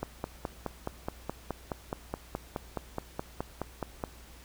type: click train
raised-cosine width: 1 ms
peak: -18 dBFS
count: 20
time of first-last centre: 0.03-4.038 s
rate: 4.74 Hz
effects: added 60 Hz sine -52 dBFS peak until 4.44 s + pink hiss -54 dBFS RMS until 4.44 s